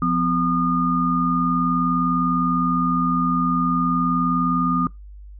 sine tone cluster, 175.1 / 254.7 / 1220 Hz, F3 / C4 / D#6, +5 / -46 / -34 cents, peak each -22 / -22 / -21 dBFS, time 0.02-4.87 s, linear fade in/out 2 ms, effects noise-tail reverb RT60 0.2 s tail -23 dB re dry + added 50 Hz sine -37 dBFS peak until 5.39 s

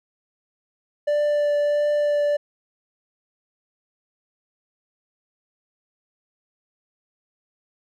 triangle tone with vibrato, 587.3 Hz, D5, in tune, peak -16 dBFS, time 1.07-2.37 s, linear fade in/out 10 ms, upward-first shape triangle, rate 1.5 Hz, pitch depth 11 cents each way, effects none

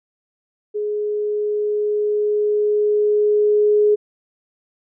sine tone with level ramp, 418.9 Hz, G#4, 15 cents sharp, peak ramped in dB -20 to -11 dBFS, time 0.74-3.96 s, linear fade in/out 20 ms, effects none

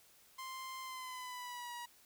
sawtooth tone with pitch glide, 1046.5 to 959.6 Hz, C6 to A#5, 0 to +50 cents, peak -40 dBFS, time 0.38-1.86 s, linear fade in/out 10 ms, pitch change -150 cents, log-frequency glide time 0.81-1.74 s, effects white hiss -65 dBFS RMS until 2.05 s

